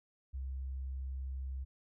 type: tone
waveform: sine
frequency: 66.1 Hz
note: C2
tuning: 18 cents sharp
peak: -37 dBFS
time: 0.33-1.65 s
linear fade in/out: 20 ms
effects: none